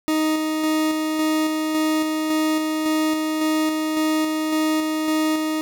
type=tone with tremolo; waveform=40% pulse; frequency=311.9 Hz; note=D#4; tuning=4 cents sharp; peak=-17 dBFS; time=0.08-5.61 s; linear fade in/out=0 ms; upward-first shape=square; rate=1.8 Hz; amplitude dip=30%; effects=none